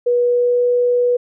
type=tone with pitch glide; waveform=sine; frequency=485.4 to 488.8 Hz; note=B4 to B4; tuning=-30 to -18 cents; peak=-12 dBFS; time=0.06-1.17 s; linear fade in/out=10 ms; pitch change=+12 cents; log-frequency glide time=0.21-0.64 s; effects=none